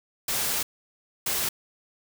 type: noise bursts at uneven times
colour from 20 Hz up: white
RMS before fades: -27 dBFS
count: 2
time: 0.28-0.63 / 1.26-1.49 s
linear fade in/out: 5 ms
effects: none